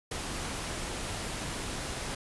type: noise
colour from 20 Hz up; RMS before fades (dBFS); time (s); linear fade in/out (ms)
pink; -36; 0.11-2.15; 5
effects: resampled to 24000 Hz